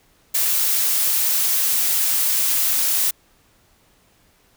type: noise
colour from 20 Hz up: blue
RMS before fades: -19 dBFS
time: 0.34-3.11 s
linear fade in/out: 10 ms
effects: pink hiss -58 dBFS RMS until 4.56 s